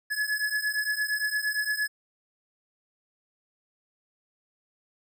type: beating tone pair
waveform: square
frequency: 1700 / 1708.7 Hz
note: G#6 / G#6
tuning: +40 / +49 cents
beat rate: 8.7 Hz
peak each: -29 / -31 dBFS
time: 0.1-1.88 s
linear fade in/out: 20 ms
effects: none